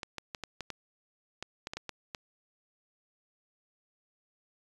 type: clicks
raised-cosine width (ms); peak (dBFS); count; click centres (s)
0.2; -20; 12; 0.032 / 0.183 / 0.348 / 0.437 / 0.607 / 0.703 / 1.426 / 1.671 / 1.735 / 1.77 / 1.893 / 2.148
effects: resampled to 24000 Hz